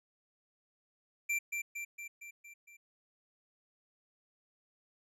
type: tone with echo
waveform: square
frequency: 2355 Hz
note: D7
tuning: 4 cents sharp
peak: -31 dBFS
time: 1.29-1.39 s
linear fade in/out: 10 ms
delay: 230 ms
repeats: 6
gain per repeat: -4 dB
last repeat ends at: 2.77 s
effects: low-pass 12000 Hz 12 dB/octave